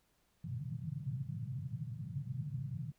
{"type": "band-pass noise", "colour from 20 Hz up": "pink", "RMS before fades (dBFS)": -41, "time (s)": [0.44, 2.92], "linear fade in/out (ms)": 2, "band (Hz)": [110, 160], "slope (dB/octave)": 48, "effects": ["pink hiss -75 dBFS RMS until 2.98 s"]}